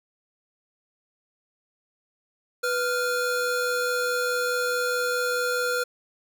square tone pair together, 493.9 / 1397 Hz, B4 / F6, 0 / 0 cents, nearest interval octave + tritone, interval 1800 cents, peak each -27 dBFS, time 2.63-5.84 s, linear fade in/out 10 ms, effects none

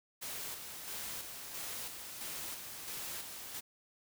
white noise with tremolo, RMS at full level -42 dBFS, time 0.21-3.61 s, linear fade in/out 20 ms, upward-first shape square, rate 1.5 Hz, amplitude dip 40%, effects none

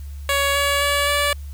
10% pulse tone with pitch steps, 560 / 565.9 / 571.8 / 577.7 Hz, C#5 / C#5 / D5 / D5, +18 / +36 / -46 / -29 cents, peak -9 dBFS, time 0.29-1.33 s, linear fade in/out 2 ms, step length 260 ms, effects added 71 Hz sine -30 dBFS peak until 1.53 s + white hiss -52 dBFS RMS until 1.53 s

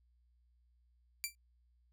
10% pulse tone with exponential decay, 2349 Hz, D7, in tune, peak -23 dBFS, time 1.24-1.35 s, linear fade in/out 0 ms, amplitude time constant 23 ms, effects noise-tail reverb RT60 0.1 s tail -23 dB re dry + added 60 Hz sine -68 dBFS peak until 1.92 s

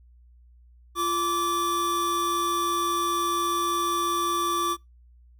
square tone pair together, 345.4 / 1161.8 Hz, F4 / D6, -19 / -19 cents, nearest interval octave + major sixth, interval 2100 cents, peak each -31 / -25 dBFS, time 0.95-4.77 s, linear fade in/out 50 ms, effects noise-tail reverb RT60 0.2 s tail -24 dB re dry + added 60 Hz sine -51 dBFS peak until 5.39 s

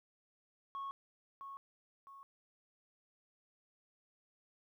sine tone with echo, 1100 Hz, C#6, 14 cents flat, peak -38 dBFS, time 0.75-0.91 s, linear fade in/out 0 ms, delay 660 ms, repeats 2, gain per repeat -7 dB, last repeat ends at 2.23 s, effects tanh soft clip ceiling -38 dBFS + 13-bit

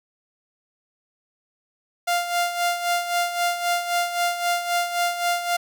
sawtooth tone with tremolo, 698.5 Hz, F5, in tune, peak -15 dBFS, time 2.07-5.57 s, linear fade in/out 10 ms, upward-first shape sine, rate 3.8 Hz, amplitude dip 65%, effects none

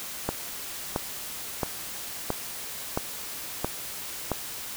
click train, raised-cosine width 1 ms, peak -11 dBFS, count 7, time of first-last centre 0.29-4.317 s, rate 1.49 Hz, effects white hiss -37 dBFS RMS until 4.76 s

